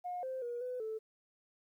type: tone with pitch steps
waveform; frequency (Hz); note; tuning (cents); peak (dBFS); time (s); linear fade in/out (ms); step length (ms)
sine; 717 / 521 / 479.2 / 501 / 439; F5 / C5 / A#4 / B4 / A4; +45 / -7 / +48 / +25 / -4; -36; 0.04-0.99; 20; 190
effects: tanh soft clip ceiling -32 dBFS + 12-bit